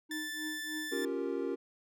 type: tone with tremolo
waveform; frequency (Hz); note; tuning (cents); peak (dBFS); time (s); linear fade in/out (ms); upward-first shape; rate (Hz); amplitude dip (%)
triangle; 311.1; D#4; 0; -35; 0.09-1.07; 20; triangle; 3.3; 100
type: tone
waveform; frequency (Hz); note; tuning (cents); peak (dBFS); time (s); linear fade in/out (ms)
sawtooth; 1760; A6; 0; -34; 0.11-1.05; 2
type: chord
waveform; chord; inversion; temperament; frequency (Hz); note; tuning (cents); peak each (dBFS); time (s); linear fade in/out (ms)
triangle; G half-diminished seventh; second; equal; 277.2 / 349.2 / 392 / 466.2; Db4 / F4 / G4 / Bb4; 0 / 0 / 0 / 0; -36; 0.91-1.56; 20
effects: none